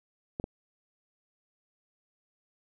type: clicks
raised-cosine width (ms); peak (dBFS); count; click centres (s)
2; -20; 2; 0.399 / 0.441
effects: none